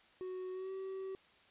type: tone with pitch glide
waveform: triangle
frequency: 370 to 382.6 Hz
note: F#4 to G4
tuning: 0 to -42 cents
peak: -38 dBFS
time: 0.21-1.15 s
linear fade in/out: 0 ms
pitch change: +58 cents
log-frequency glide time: 0.52-0.71 s
effects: white hiss -65 dBFS RMS until 1.5 s + resampled to 8000 Hz